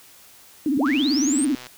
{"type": "tone with vibrato", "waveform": "sine", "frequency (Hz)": 282.7, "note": "C#4", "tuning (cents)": 34, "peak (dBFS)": -18, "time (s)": [0.66, 1.55], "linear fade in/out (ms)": 2, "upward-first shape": "sine", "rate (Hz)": 18, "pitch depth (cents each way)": 180}
{"type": "linear sweep", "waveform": "sine", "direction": "up", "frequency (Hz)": [117.8, 8870], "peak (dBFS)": -24, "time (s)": [0.77, 1.45], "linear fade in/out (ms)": 5}
{"type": "click train", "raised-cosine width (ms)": 0.2, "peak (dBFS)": -21, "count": 102, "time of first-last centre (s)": [0.86, 1.668], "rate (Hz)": 125}
{"effects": ["white hiss -49 dBFS RMS until 1.77 s"]}